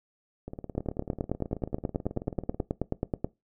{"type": "two click trains", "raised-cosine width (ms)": 2, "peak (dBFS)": [-14, -24], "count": [24, 40], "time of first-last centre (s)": [[0.78, 3.245], [0.48, 2.6]], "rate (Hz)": [9.33, 18.4], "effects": ["noise-tail reverb RT60 0.2 s tail -20 dB re dry"]}